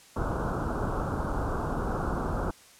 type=low-pass noise; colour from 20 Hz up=pink; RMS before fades=-30 dBFS; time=0.16-2.51 s; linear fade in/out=5 ms; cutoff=1500 Hz; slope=96 dB/octave; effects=white hiss -54 dBFS RMS until 2.79 s + low-pass 10000 Hz 12 dB/octave